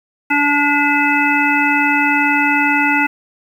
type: harmonic tone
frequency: 288.9 Hz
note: D4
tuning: 28 cents flat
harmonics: 1 / 3 / 5 / 7 / 9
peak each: -18 / -18 / -18 / -18 / -18 dBFS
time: 0.3-3.07 s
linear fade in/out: 10 ms
effects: 7-bit